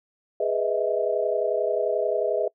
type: chord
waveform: sine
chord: E major seventh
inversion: first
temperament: equal with one note detuned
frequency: 415.3 / 493.9 / 622.3 / 653.6 Hz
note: G#4 / B4 / D#5 / E5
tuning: 0 / 0 / 0 / -15 cents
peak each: -27 dBFS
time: 0.4-2.48 s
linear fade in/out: 5 ms
effects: noise-tail reverb RT60 0.1 s tail -25 dB re dry